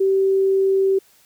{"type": "tone", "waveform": "sine", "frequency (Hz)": 386.5, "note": "G4", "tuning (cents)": -24, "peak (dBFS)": -14, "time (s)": [0, 0.99], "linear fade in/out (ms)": 10, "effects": ["white hiss -55 dBFS RMS until 1.25 s"]}